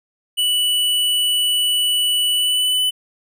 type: tone with pitch glide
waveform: square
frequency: 2960 to 3000 Hz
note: F#7 to F#7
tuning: 0 to +23 cents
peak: -16 dBFS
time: 0.37-2.91 s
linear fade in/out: 20 ms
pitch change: +23 cents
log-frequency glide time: 2.31-2.8 s
effects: none